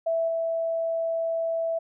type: tone with level steps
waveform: sine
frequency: 659.3 Hz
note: E5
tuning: in tune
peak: -22 / -24 dBFS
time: 0.06-1.79 s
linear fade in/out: 10 ms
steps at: 0.28 s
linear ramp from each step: 2 ms
effects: none